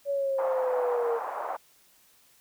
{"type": "linear sweep", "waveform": "sine", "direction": "down", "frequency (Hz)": [567, 460.2], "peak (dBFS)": -25, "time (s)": [0.05, 1.2], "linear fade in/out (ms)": 50}
{"type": "band-pass noise", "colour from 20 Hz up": "white", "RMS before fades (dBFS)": -34, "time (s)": [0.38, 1.57], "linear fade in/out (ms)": 10, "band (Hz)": [590, 1000], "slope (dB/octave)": 24}
{"effects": ["white hiss -61 dBFS RMS until 2.4 s"]}